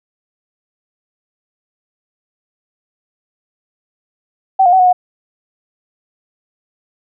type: tone with pitch steps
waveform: sine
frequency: 766 / 711 / 755 / 731 / 725 Hz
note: G5 / F5 / F#5 / F#5 / F#5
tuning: -40 / +31 / +35 / -21 / -35 cents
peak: -6 dBFS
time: 4.59-4.93 s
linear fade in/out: 10 ms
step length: 68 ms
effects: none